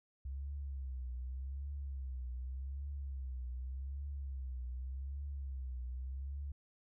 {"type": "tone with vibrato", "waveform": "sine", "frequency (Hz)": 66.2, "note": "C2", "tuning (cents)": 21, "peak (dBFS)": -39, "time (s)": [0.25, 6.52], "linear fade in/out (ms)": 5, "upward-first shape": "triangle", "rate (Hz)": 0.85, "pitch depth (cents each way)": 130, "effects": []}